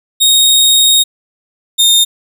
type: tone pair in turn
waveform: sawtooth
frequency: 3733 / 3658 Hz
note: A#7 / A#7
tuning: +2 / -33 cents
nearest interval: unison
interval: 35 cents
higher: first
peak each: -3 dBFS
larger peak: neither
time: 0.2-1.04 / 1.78-2.05 s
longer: first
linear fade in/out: 20 ms
effects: none